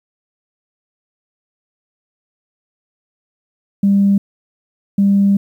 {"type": "tone pair in turn", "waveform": "sine", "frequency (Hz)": [198.9, 198.9], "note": ["G3", "G3"], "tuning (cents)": [25, 25], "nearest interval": "unison", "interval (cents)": 0, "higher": "neither", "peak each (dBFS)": -8, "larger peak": "neither", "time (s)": [[3.83, 4.18], [4.98, 5.37]], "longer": "second", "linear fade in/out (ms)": 5, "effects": ["tanh soft clip ceiling -4 dBFS", "8-bit"]}